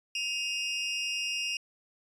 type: tone pair together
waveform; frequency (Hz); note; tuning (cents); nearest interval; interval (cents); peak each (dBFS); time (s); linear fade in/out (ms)
30% pulse; 2527 / 2797; D#7 / F7; +26 / +2; major second; 176; -32 / -29; 0.15-1.57; 2
effects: resampled to 22050 Hz